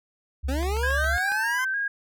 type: tone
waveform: sine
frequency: 69.4 Hz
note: C#2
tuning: 3 cents sharp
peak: -25 dBFS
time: 0.43-1.18 s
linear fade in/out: 20 ms
type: linear sweep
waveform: 25% pulse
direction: up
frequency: 246.9 to 1046 Hz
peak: -24 dBFS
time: 0.48-1.65 s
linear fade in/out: 10 ms
type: click train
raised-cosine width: 0.3 ms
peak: -23 dBFS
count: 6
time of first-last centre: 0.63-1.32 s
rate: 7.25 Hz
type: tone with vibrato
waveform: sine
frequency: 1591 Hz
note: G6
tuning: 25 cents sharp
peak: -24 dBFS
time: 0.83-1.88 s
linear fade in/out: 5 ms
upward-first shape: square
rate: 3.3 Hz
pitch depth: 44 cents each way
effects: none